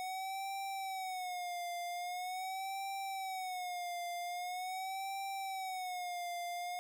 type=tone with vibrato; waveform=square; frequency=739 Hz; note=F#5; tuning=2 cents flat; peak=-39 dBFS; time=0-6.79 s; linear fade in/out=0 ms; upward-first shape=sine; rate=0.43 Hz; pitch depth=98 cents each way; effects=none